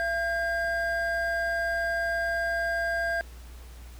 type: tone pair together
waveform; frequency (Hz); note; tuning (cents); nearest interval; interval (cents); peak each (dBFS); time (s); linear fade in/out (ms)
triangle; 676 / 1607.8; E5 / G6; +43 / +43; octave + minor third; 1500; -27 / -26; 0-3.21; 0
effects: added 60 Hz sine -42 dBFS peak until 3.99 s + pink hiss -53 dBFS RMS until 3.99 s